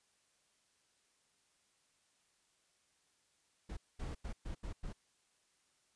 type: noise bursts at uneven times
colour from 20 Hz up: brown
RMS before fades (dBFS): -42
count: 6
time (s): 3.69-3.77 / 3.99-4.15 / 4.24-4.33 / 4.45-4.55 / 4.63-4.73 / 4.83-4.93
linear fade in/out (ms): 10
effects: white hiss -75 dBFS RMS until 5.95 s + resampled to 22050 Hz